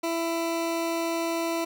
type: tone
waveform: 20% pulse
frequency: 332.9 Hz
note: E4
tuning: 17 cents sharp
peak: -21 dBFS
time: 0.03-1.65 s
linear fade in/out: 10 ms
effects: none